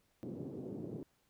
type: band-pass noise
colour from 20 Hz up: white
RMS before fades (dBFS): -44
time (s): 0.23-1.03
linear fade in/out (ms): 0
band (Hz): 120 to 390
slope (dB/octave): 24
effects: pink hiss -75 dBFS RMS until 1.29 s